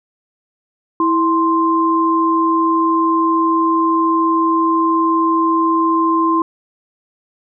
sine tone pair together, 327.8 / 1046.5 Hz, E4 / C6, -10 / 0 cents, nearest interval octave + minor sixth, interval 2010 cents, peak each -15 / -14 dBFS, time 1-6.42 s, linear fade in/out 2 ms, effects none

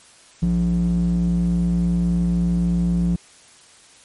square tone with band-pass filter, 58.27 Hz, A#1, in tune, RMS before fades -19 dBFS, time 0.42-3.16 s, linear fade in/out 5 ms, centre 150 Hz, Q 8.6, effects white hiss -49 dBFS RMS until 4.04 s + MP3 48 kbps

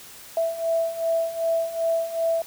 sine beating tone pair, 659.3 / 661.9 Hz, E5 / E5, 0 / +7 cents, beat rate 2.6 Hz, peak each -27 / -23 dBFS, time 0.37-2.42 s, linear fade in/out 2 ms, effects white hiss -44 dBFS RMS until 2.46 s

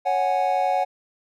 triangle chord, C# suspended fourth, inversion none, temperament equal, 554.4 / 740 / 830.6 Hz, C#5 / F#5 / G#5, 0 / 0 / 0 cents, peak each -24 / -19 / -24 dBFS, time 0.05-0.85 s, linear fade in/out 20 ms, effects none

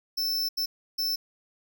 square tone bursts at uneven times, 5310 Hz, E8, 12 cents sharp, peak -26 dBFS, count 3, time 0.17-0.49 / 0.57-0.66 / 0.98-1.16 s, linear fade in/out 10 ms, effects none

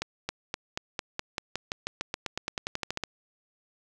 accelerating click train, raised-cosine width 0.2 ms, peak -13 dBFS, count 22, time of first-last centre 0.02-3.037 s, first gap 270 ms, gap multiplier 0.93, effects none

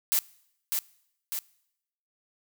blue noise with echo, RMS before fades -24 dBFS, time 0.12-0.19 s, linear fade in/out 0 ms, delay 600 ms, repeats 2, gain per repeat -4 dB, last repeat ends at 1.39 s, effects noise-tail reverb RT60 0.8 s tail -23 dB re dry

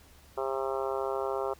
harmonic tone, 134 Hz, C3, 42 cents sharp, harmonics 3 / 4 / 5 / 6 / 7 / 8 / 9 / 10, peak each -33 / -35 / -37 / -39 / -40 / -41 / -42 / -43 dBFS, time 0.37-1.54 s, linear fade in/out 10 ms, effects added 72 Hz sine -58 dBFS peak until 1.59 s + pink hiss -58 dBFS RMS until 1.59 s

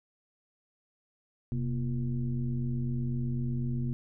sine tone with frequency modulation, 130 Hz, C3, 11 cents flat, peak -28 dBFS, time 1.52-3.93 s, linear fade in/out 0 ms, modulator 108 Hz, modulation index 1, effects none

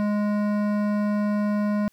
sine tone with hard clipping, 207.7 Hz, G#3, in tune, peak -23 dBFS, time 0-1.88 s, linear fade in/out 0 ms, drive 14 dB, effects white hiss -66 dBFS RMS until 1.92 s

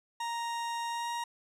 40% pulse tone with pitch glide, 934 to 942.1 Hz, A#5 to A#5, +3 to +18 cents, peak -32 dBFS, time 0.2-1.24 s, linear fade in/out 5 ms, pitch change +15 cents, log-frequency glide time 0.89-1.09 s, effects low-pass 10000 Hz 12 dB/octave

